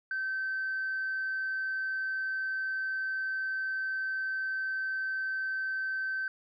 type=tone; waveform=sine; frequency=1544 Hz; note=G6; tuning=27 cents flat; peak=-29 dBFS; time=0.11-6.28 s; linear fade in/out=2 ms; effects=tanh soft clip ceiling -27 dBFS